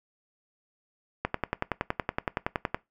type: click train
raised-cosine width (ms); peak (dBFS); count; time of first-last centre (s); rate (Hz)
0.5; -11; 17; 1.25-2.745; 10.7
effects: noise-tail reverb RT60 0.2 s tail -21 dB re dry